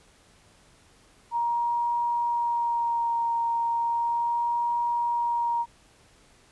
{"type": "tone with vibrato", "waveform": "sine", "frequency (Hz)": 940, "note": "A#5", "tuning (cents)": 14, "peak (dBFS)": -23, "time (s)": [1.31, 5.66], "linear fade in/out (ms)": 50, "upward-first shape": "sine", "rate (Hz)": 0.35, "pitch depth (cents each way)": 16, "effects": ["pink hiss -58 dBFS RMS until 6.51 s", "resampled to 24000 Hz"]}